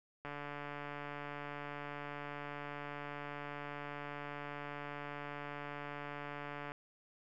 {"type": "click train", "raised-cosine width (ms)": 0.5, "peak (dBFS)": -29, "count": 939, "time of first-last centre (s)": [0.25, 6.719], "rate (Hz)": 145, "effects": []}